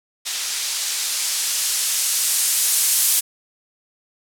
violet noise with low-pass filter sweep, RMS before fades -21 dBFS, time 0.25-3.21 s, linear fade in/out 20 ms, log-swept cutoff 4800 to 11000 Hz, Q 0.72, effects none

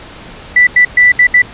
sine tone bursts at uneven times, 1975.5 Hz, B6, in tune, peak -3 dBFS, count 5, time 0.56-0.67 / 0.76-0.85 / 0.97-1.12 / 1.19-1.27 / 1.34-1.42 s, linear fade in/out 5 ms, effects pink hiss -32 dBFS RMS until 1.53 s + resampled to 8000 Hz

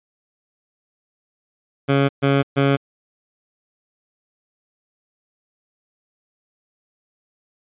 15% pulse tone bursts, 138.8 Hz, C#3, 3 cents sharp, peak -8 dBFS, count 3, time 1.88-2.77 s, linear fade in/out 20 ms, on 210 ms, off 130 ms, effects resampled to 8000 Hz

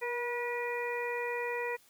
harmonic tone with a mistuned harmonic, 484.1 Hz, B4, 35 cents flat, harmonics 1 / 2 / 3 / 4 / 5, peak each -35 / -39 / -48 / -38 / -41 dBFS, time 0.01-1.77 s, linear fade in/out 20 ms, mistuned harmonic 1, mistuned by -20 cents, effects white hiss -63 dBFS RMS until 1.89 s

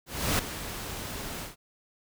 pink noise with ADSR envelope, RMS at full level -25 dBFS, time 0.06-1.56 s, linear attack 330 ms, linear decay 3 ms, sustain -12 dB, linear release 140 ms, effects none

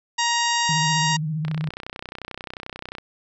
harmonic tone, 941 Hz, A#5, 16 cents sharp, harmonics 1 / 2 / 3 / 4 / 5 / 6 / 7 / 8, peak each -23 / -26 / -28 / -29 / -30 / -31 / -31 / -32 dBFS, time 0.18-1.17 s, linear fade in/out 10 ms
sine tone with vibrato, 155.56 Hz, D#3, in tune, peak -23 dBFS, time 0.69-1.69 s, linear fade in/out 2 ms, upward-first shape sine, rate 15 Hz, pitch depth 68 cents each way
click train, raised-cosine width 0.3 ms, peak -17 dBFS, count 49, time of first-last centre 1.45-2.984 s, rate 31.3 Hz
effects none

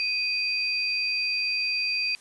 sine tone pair together, 2491 / 4702 Hz, D#7 / D8, +1 / +1 cents, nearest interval major seventh, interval 1100 cents, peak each -26 / -28 dBFS, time 0-2.15 s, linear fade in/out 0 ms, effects white hiss -53 dBFS RMS until 2.2 s + resampled to 24000 Hz

